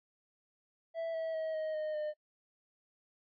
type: tone with pitch steps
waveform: triangle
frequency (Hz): 659.3 / 648.3 / 637.6 / 627 / 616.6 / 606.3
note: E5 / E5 / D#5 / D#5 / D#5 / D#5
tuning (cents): 0 / -29 / +42 / +13 / -16 / -45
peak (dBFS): -32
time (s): 0.94-2.14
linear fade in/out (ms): 50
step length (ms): 200
effects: noise-tail reverb RT60 0.1 s tail -24 dB re dry + resampled to 11025 Hz